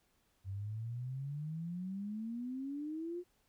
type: exponential sweep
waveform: sine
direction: up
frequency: 93.9 to 361.1 Hz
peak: -38 dBFS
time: 0.44-3.24 s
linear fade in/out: 50 ms
effects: pink hiss -75 dBFS RMS until 3.48 s